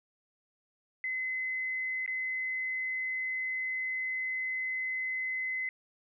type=tone with dropouts; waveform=sine; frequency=2040 Hz; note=C7; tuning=44 cents flat; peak=-31 dBFS; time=1.04-5.69 s; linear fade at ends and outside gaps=1 ms; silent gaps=2.062-2.077 s; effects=none